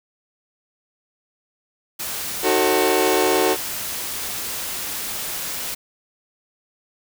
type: noise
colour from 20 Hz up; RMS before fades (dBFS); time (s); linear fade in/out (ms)
white; -28; 1.99-5.75; 10
type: chord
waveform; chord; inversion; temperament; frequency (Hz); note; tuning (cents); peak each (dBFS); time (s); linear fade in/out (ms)
30% pulse; D# diminished seventh; none; just; 311.1 / 373.4 / 448 / 537.6; D#4 / F#4 / A4 / C5; 0 / +16 / +31 / +47; -22 / -17 / -19 / -22; 2.42-3.57; 50
effects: none